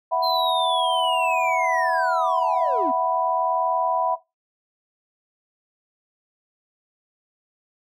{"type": "chord", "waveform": "sine", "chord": "E suspended second", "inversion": "none", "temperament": "equal", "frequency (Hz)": [659.3, 740, 987.8], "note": ["E5", "F#5", "B5"], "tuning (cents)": [0, 0, 0], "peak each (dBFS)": [-23, -24, -23], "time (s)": [0.11, 4.16], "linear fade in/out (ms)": 20}
{"type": "linear sweep", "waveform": "triangle", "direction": "down", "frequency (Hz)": [4171, 235.7], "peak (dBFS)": -24, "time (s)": [0.22, 2.92], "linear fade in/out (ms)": 20}
{"effects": ["noise-tail reverb RT60 0.2 s tail -17 dB re dry"]}